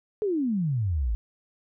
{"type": "exponential sweep", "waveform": "sine", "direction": "down", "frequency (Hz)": [440, 50.7], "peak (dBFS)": -23, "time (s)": [0.22, 1.15], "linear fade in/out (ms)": 0, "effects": []}